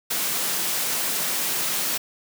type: high-pass noise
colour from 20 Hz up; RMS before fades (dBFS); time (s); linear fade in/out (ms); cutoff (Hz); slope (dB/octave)
white; -25; 0.1-1.98; 10; 130; 96
effects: none